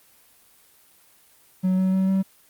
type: tone with pitch steps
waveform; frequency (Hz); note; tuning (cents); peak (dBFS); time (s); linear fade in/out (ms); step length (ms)
triangle; 185.9 / 187.84 / 189.81 / 191.79; F#3 / F#3 / F#3 / G3; +8 / +26 / +44 / -38; -16; 1.63-2.23; 20; 150
effects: white hiss -56 dBFS RMS until 2.49 s + Opus 24 kbps